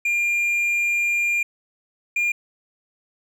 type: tone pair in turn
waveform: triangle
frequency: 2400 / 2409 Hz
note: D7 / D7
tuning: +37 / +43 cents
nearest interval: unison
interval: 6 cents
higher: second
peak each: -17 dBFS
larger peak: neither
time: 0.05-1.43 / 2.16-2.32 s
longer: first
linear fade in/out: 5 ms
effects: none